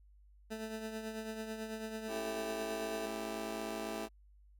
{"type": "tone with tremolo", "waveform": "20% pulse", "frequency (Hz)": 220, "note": "A3", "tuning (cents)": 0, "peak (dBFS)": -33, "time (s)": [0.5, 3.07], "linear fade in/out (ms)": 20, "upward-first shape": "triangle", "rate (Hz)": 9.1, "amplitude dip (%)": 55}
{"type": "chord", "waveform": "20% pulse", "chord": "A dominant seventh", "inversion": "none", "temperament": "just", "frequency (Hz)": [220, 275, 330, 396], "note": ["A3", "C#4", "E4", "G4"], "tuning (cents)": [0, -14, 2, 18], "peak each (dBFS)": [-38, -44, -39, -40], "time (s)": [2.07, 4.09], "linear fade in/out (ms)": 50}
{"effects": ["added 50 Hz sine -59 dBFS peak until 4.59 s"]}